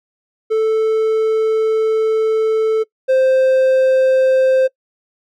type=tone pair in turn; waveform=triangle; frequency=440 / 523.1 Hz; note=A4 / C5; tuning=0 / -1 cents; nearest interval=minor third; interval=299 cents; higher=second; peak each=-10 / -8 dBFS; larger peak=second; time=0.5-2.84 / 3.08-4.68 s; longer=first; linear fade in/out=20 ms; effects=noise-tail reverb RT60 0.1 s tail -23 dB re dry